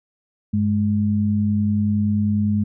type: tone pair together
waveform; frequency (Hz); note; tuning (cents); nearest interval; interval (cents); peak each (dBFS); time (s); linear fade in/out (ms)
sine; 99 / 209.3; G2 / G#3; +18 / +14; octave + minor second; 1296; -21 / -18; 0.53-2.64; 10
effects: none